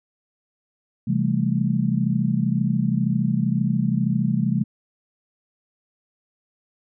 sine chord, A minor seventh, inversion first, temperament just, 132 / 165 / 198 / 220 Hz, C3 / E3 / G3 / A3, +16 / +2 / +18 / 0 cents, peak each -24 dBFS, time 1.07-4.64 s, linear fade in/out 10 ms, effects none

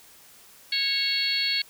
harmonic tone, 550 Hz, C#5, 14 cents flat, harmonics 3 / 4 / 5 / 6 / 7 / 8, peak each -37 / -30 / -33 / -32 / -33 / -25 dBFS, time 0.72-1.62 s, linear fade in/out 5 ms, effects white hiss -52 dBFS RMS until 1.69 s

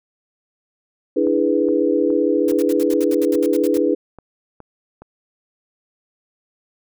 sine chord, E dominant seventh, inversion third, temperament equal with one note detuned, 293.7 / 328.7 / 415.3 / 493.9 Hz, D4 / E4 / G#4 / B4, 0 / -5 / 0 / 0 cents, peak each -20 dBFS, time 1.16-3.95 s, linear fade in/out 10 ms
click train, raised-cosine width 1 ms, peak -25 dBFS, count 10, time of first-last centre 1.27-5.02 s, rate 2.4 Hz
white noise bursts, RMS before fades -34 dBFS, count 13, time 2.48-3.777 s, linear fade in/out 2 ms, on 37 ms, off 68 ms
effects none

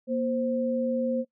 sine tone pair together, 237.2 / 523.3 Hz, A#3 / C5, +30 / 0 cents, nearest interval octave + major second, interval 1370 cents, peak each -27 dBFS, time 0.07-1.25 s, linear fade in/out 50 ms, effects noise-tail reverb RT60 0.1 s tail -22 dB re dry

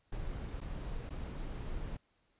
brown noise with dropouts, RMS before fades -40 dBFS, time 0.12-1.97 s, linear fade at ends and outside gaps 5 ms, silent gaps 0.605-0.613 / 1.094-1.104 s, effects pink hiss -75 dBFS RMS until 2.39 s + resampled to 8000 Hz

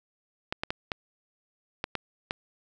clicks, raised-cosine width 0.3 ms, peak -13 dBFS, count 7, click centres 0.525 / 0.635 / 0.705 / 0.918 / 1.841 / 1.953 / 2.309 s, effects none

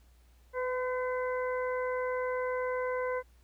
harmonic tone with a mistuned harmonic, 508 Hz, B4, 49 cents sharp, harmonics 1 / 2 / 3 / 4, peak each -31 / -37 / -41 / -43 dBFS, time 0.53-3.23 s, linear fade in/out 50 ms, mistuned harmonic 1, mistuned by -15 cents, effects added 60 Hz sine -58 dBFS peak until 3.43 s + pink hiss -69 dBFS RMS until 3.43 s

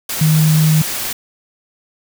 sine tone in noise, 155.9 Hz, D#3, 4 cents sharp, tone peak -9 dBFS, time 0.21-0.82 s, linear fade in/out 5 ms, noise white, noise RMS -22 dBFS, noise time 0.09-1.13 s, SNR +10 dB, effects none

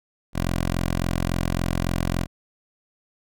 10% pulse tone, 43.58 Hz, F1, 3 cents flat, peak -14 dBFS, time 0.33-2.27 s, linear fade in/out 50 ms, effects none

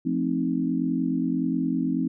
sine chord, F dominant seventh, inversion none, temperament equal, 174.61 / 220 / 261.6 / 311.1 Hz, F3 / A3 / C4 / Eb4, 0 / 0 / 0 / 0 cents, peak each -29 / -31 / -25 / -29 dBFS, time 0.05-2.08 s, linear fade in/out 10 ms, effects none

